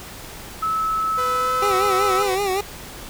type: tone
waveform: sine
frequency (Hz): 1300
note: E6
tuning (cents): -24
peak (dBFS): -19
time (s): 0.62-2.23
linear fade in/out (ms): 10
type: tone with pitch glide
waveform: sawtooth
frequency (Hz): 499.4 to 505.5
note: B4 to B4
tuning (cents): +19 to +40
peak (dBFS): -22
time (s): 1.17-2.36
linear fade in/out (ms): 20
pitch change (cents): +21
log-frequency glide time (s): 1.38-1.52
type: tone with vibrato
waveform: 25% pulse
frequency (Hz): 389.9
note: G4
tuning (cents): -9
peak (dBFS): -16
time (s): 1.62-2.61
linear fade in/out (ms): 5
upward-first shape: sine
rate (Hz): 5.3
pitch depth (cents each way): 90
effects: pink hiss -37 dBFS RMS until 3.09 s